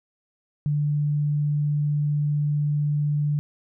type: tone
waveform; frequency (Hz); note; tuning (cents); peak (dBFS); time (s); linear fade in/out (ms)
sine; 147.4; D3; +7; -20; 0.66-3.39; 0
effects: none